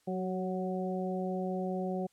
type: harmonic tone with a mistuned harmonic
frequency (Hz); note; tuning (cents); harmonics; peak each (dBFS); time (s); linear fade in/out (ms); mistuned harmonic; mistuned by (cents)
185; F#3; 0; 1 / 2 / 3 / 4; -34 / -37 / -39 / -40; 0.07-2.07; 10; 2; +20
effects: white hiss -71 dBFS RMS until 2.12 s + low-pass 10000 Hz 12 dB/octave